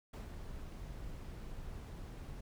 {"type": "noise with ADSR envelope", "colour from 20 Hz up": "brown", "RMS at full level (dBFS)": -42, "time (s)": [0.13, 2.41], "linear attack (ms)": 8, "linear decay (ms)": 150, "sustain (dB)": -4, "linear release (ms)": 8, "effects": []}